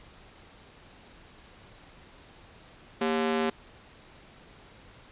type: ring-modulated tone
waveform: sawtooth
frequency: 315.8 Hz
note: D#4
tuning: 26 cents sharp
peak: -18 dBFS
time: 3.01-3.5 s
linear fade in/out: 5 ms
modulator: 82.5 Hz
effects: pink hiss -53 dBFS RMS until 5.11 s + resampled to 8000 Hz